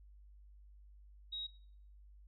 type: tone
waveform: sine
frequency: 3800 Hz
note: A#7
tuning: 33 cents sharp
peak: -40 dBFS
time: 1.32-1.47 s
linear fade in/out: 10 ms
effects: noise-tail reverb RT60 0.6 s tail -19 dB re dry + added 50 Hz sine -56 dBFS peak until 2.27 s